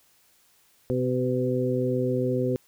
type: harmonic tone with a mistuned harmonic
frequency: 127.2 Hz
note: C3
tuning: 48 cents flat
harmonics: 1 / 2 / 3 / 4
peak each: -28 / -28 / -28 / -28 dBFS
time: 0.9-2.56 s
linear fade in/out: 0 ms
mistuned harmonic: 4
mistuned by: -16 cents
effects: white hiss -62 dBFS RMS until 2.67 s